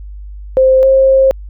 sine tone pair in turn, 523.3 / 533.1 Hz, C5 / C5, 0 / +32 cents, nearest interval unison, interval 32 cents, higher second, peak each -5 dBFS, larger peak neither, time 0.57-0.83 / 0.83-1.31 s, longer second, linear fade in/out 0 ms, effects added 50 Hz sine -26 dBFS peak until 1.49 s

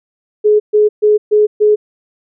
sine tone bursts, 422.1 Hz, G#4, 28 cents sharp, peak -6 dBFS, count 5, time 0.44-1.76 s, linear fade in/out 20 ms, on 160 ms, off 130 ms, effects none

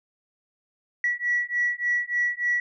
sine beating tone pair, 1937 / 1940.4 Hz, B6 / B6, -34 / -31 cents, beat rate 3.4 Hz, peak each -25 dBFS, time 1.04-2.6 s, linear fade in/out 2 ms, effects tanh soft clip ceiling -15 dBFS

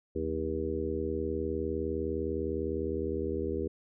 harmonic tone with a mistuned harmonic, 79.8 Hz, D#2, 44 cents sharp, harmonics 1 / 2 / 3 / 4 / 5 / 6, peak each -37 / -46 / -39 / -37 / -34 / -37 dBFS, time 0.15-3.68 s, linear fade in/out 10 ms, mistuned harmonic 2, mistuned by +110 cents, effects none

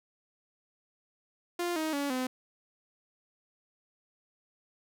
sawtooth tone with pitch steps, 349.2 / 314.7 / 283.6 / 255.6 Hz, F4 / D#4 / C#4 / C4, 0 / +20 / +40 / -40 cents, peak -26 dBFS, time 1.59-2.27 s, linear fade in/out 5 ms, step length 170 ms, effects none

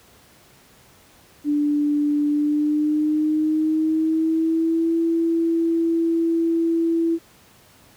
sine tone with pitch glide, 293.7 to 331.6 Hz, D4 to E4, 0 to +10 cents, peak -17 dBFS, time 1.44-7.19 s, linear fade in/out 50 ms, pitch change +210 cents, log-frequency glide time 2.27-4.97 s, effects pink hiss -52 dBFS RMS until 7.96 s + high-pass 60 Hz 12 dB/octave

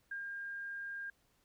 sine tone with ADSR envelope, 1608 Hz, G6, 44 cents sharp, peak -38 dBFS, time 0.11-1.1 s, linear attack 6 ms, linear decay 110 ms, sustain -2 dB, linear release 3 ms, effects pink hiss -74 dBFS RMS until 1.44 s

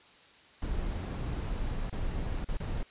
brown noise with dropouts, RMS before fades -33 dBFS, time 0.62-2.83 s, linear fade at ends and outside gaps 2 ms, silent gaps 1.898-1.926 / 2.445-2.487 / 2.572-2.601 s, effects white hiss -57 dBFS RMS until 2.9 s + resampled to 8000 Hz

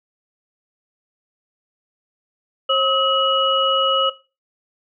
sine tone cluster, 540 / 1279 / 2921 Hz, C#5 / D#6 / F#7, -45 / +47 / -23 cents, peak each -19 dBFS, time 2.69-4.1 s, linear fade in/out 10 ms, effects noise-tail reverb RT60 0.3 s tail -18 dB re dry

